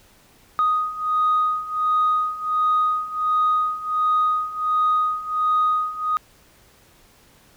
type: beating tone pair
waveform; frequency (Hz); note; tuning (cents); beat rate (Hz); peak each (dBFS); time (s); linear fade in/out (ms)
sine; 1244.5 / 1245.9; D#6 / D#6; 0 / +2; 1.4; -22 / -19; 0.59-6.17; 0
effects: tanh soft clip ceiling -12 dBFS + pink hiss -54 dBFS RMS until 7.56 s